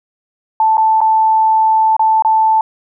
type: tone with dropouts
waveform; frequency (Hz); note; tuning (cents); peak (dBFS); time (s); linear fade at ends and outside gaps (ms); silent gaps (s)
sine; 880; A5; 0; -8; 0.6-2.61; 2; 0.771-0.779 / 1.006-1.014 / 1.966-1.994 / 2.223-2.248
effects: none